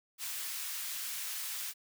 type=high-pass noise; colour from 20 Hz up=white; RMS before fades=-39 dBFS; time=0.18-1.74 s; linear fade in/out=50 ms; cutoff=1400 Hz; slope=12 dB/octave; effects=none